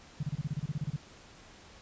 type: tone bursts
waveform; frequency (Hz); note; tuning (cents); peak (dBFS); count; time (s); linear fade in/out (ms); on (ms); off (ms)
sine; 146.83; D3; 0; -29; 13; 0.2-0.963; 5; 31; 30
effects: pink hiss -54 dBFS RMS until 1.81 s + resampled to 16000 Hz